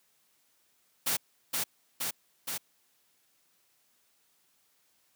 white noise with echo, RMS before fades -29 dBFS, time 1.06-1.17 s, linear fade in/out 10 ms, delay 470 ms, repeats 3, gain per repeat -2 dB, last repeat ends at 2.58 s, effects white hiss -70 dBFS RMS until 5.15 s + high-pass 100 Hz 12 dB/octave

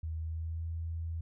sine tone with pitch glide, 80 to 82.39 Hz, D#2 to E2, +49 to 0 cents, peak -34 dBFS, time 0.03-1.21 s, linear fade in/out 5 ms, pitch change +51 cents, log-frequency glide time 0.18-0.67 s, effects none

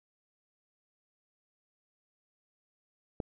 click, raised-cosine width 2 ms, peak -20 dBFS, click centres 3.202 s, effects none

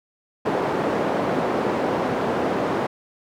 white band-pass noise, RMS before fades -23 dBFS, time 0.45-2.87 s, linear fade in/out 10 ms, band 190 to 660 Hz, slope 12 dB/octave, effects none

